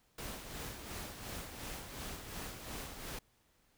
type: noise with tremolo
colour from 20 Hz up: pink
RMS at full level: -43 dBFS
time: 0.18-3.19 s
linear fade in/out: 5 ms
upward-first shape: sine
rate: 2.8 Hz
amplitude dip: 50%
effects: pink hiss -72 dBFS RMS until 3.77 s